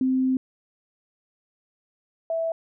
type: tone pair in turn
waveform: sine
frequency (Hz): 260 / 656.8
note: C4 / E5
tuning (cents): -11 / -6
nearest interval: octave + major third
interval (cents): 1605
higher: second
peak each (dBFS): -19 / -23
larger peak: first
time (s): 0.01-0.37 / 2.3-2.52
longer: first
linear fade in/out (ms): 2
effects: none